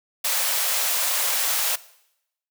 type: high-pass noise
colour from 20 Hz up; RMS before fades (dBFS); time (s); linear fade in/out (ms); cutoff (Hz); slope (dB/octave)
white; -23; 0.24-1.76; 10; 480; 96
effects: noise-tail reverb RT60 0.8 s tail -19 dB re dry